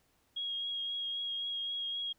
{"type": "tone with vibrato", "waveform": "sine", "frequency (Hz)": 3283, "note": "G#7", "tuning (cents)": -21, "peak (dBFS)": -34, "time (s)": [0.36, 2.13], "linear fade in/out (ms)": 10, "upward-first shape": "triangle", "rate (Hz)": 3.8, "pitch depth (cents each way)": 19, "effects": ["pink hiss -72 dBFS RMS until 2.18 s"]}